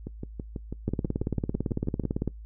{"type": "two click trains", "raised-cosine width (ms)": 3, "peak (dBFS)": [-14, -21], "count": [26, 13], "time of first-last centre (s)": [[0.88, 2.277], [0.07, 2.037]], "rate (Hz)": [17.9, 6.1], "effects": ["noise-tail reverb RT60 0.1 s tail -21 dB re dry", "added 54 Hz sine -40 dBFS peak until 2.45 s"]}